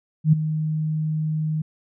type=tone with ADSR envelope; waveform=sine; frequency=155.56 Hz; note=D#3; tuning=in tune; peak=-9 dBFS; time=0.24-1.62 s; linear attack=87 ms; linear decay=10 ms; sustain=-12 dB; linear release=7 ms; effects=none